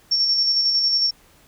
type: tone with tremolo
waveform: sine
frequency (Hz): 5470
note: F8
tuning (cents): -37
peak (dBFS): -15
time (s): 0.11-1.11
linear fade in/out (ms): 10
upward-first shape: square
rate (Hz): 11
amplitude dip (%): 30
effects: pink hiss -54 dBFS RMS until 1.47 s